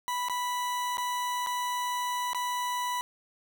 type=tone with dropouts; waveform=40% pulse; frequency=986 Hz; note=B5; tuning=3 cents flat; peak=-28 dBFS; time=0.08-3.01 s; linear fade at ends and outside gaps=0 ms; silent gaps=0.285-0.297 / 0.971-0.981 / 1.463-1.47 / 2.332-2.347 s; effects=none